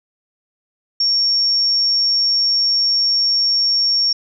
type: tone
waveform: sine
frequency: 5510 Hz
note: F8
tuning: 24 cents flat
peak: -13 dBFS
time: 1-4.13 s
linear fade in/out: 5 ms
effects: none